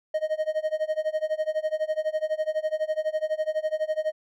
triangle tone with tremolo, 622.3 Hz, D#5, in tune, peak -19 dBFS, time 0.14-4.12 s, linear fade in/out 5 ms, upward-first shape sine, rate 12 Hz, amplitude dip 95%, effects none

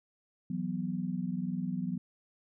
sine chord, E suspended second, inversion none, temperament equal, 164.81 / 185 / 246.9 Hz, E3 / F#3 / B3, 0 / 0 / 0 cents, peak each -37 / -34 / -37 dBFS, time 0.5-1.98 s, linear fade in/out 5 ms, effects none

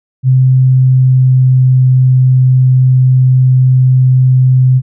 sine tone with pitch glide, 129.8 to 128.83 Hz, C3 to C3, -13 to -26 cents, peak -4 dBFS, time 0.23-4.82 s, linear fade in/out 50 ms, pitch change -13 cents, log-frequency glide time 0.61-1.74 s, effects none

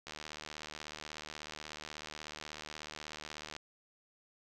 click train, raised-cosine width 0.2 ms, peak -26 dBFS, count 268, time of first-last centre 0.07-3.565 s, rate 76.4 Hz, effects none

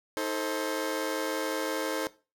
sawtooth chord, A diminished, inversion second, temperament just, 316.8 / 440 / 528 Hz, Eb4 / A4 / C5, +31 / 0 / +16 cents, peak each -30 dBFS, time 0.17-2.07 s, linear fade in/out 0 ms, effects noise-tail reverb RT60 0.3 s tail -17 dB re dry

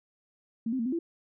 sine tone with pitch steps, 227.2 / 261.5 / 228.6 / 257.3 / 336.5 Hz, A#3 / C4 / A#3 / C4 / E4, -44 / -1 / -34 / -29 / +36 cents, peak -27 dBFS, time 0.66-0.99 s, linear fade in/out 5 ms, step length 66 ms, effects none

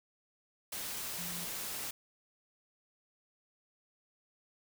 sine tone in noise, 174.61 Hz, F3, in tune, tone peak -46 dBFS, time 1.18-1.45 s, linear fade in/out 5 ms, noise white, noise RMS -40 dBFS, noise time 0.72-1.91 s, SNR -9 dB, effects none

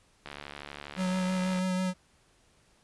click train, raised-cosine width 0.3 ms, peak -24 dBFS, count 97, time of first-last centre 0.26-1.588 s, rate 72.3 Hz
square tone with vibrato, 185 Hz, F#3, in tune, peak -28 dBFS, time 0.96-1.94 s, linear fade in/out 50 ms, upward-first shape sine, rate 6.1 Hz, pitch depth 18 cents each way
effects pink hiss -65 dBFS RMS until 2.83 s + resampled to 24000 Hz

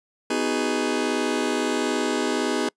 sawtooth chord, G# minor seventh, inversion first, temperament just, 249.2 / 311.5 / 373.8 / 415.3 Hz, B3 / D#4 / F#4 / G#4, +16 / +2 / +18 / 0 cents, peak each -23 / -23 / -25 / -23 dBFS, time 0.3-2.69 s, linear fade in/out 5 ms, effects noise-tail reverb RT60 0.1 s tail -26 dB re dry + resampled to 22050 Hz

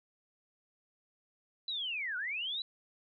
sine linear two-way sweep, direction down then up, 4015 to 1407 to 4015 Hz, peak -34 dBFS, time 1.68-2.62 s, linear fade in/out 2 ms, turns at 2.17 s, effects none

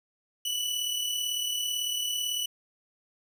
sawtooth tone pair together, 2960 / 2998 Hz, F#7 / F#7, 0 / +22 cents, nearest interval unison, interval 22 cents, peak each -26 / -33 dBFS, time 0.45-2.46 s, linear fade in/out 5 ms, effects none

